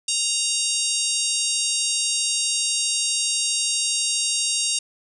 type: harmonic tone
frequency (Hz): 932.3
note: A#5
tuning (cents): 0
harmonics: 3 / 4 / 5 / 6 / 7 / 8 / 9 / 10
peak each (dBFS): -29 / -29 / -29 / -29 / -29 / -29 / -29 / -29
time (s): 0.08-4.79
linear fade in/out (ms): 5
effects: none